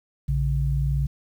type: tone pair together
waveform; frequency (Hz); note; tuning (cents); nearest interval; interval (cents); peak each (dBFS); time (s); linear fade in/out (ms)
sine; 58.86 / 140; A#1 / C#3; +17 / +18; octave + minor third; 1501; -23; 0.28-1.07; 10
effects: 9-bit